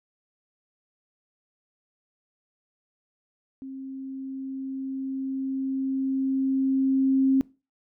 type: tone with level ramp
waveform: sine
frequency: 267 Hz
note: C4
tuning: 35 cents sharp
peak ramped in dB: -35 to -17 dBFS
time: 3.62-7.41 s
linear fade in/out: 0 ms
effects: noise-tail reverb RT60 0.3 s tail -22 dB re dry